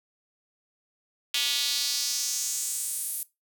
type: tone with high-pass filter sweep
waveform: square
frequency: 130.81 Hz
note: C3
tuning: in tune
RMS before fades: -29 dBFS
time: 1.34-3.23 s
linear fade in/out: 2 ms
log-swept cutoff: 3200 to 11000 Hz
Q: 2.6
effects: noise-tail reverb RT60 0.2 s tail -19 dB re dry